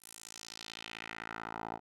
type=tone with band-pass filter sweep; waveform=10% pulse; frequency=55.8 Hz; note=A1; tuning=25 cents sharp; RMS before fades=-45 dBFS; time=0-1.8 s; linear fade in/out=50 ms; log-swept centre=11000 to 730 Hz; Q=1.9; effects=none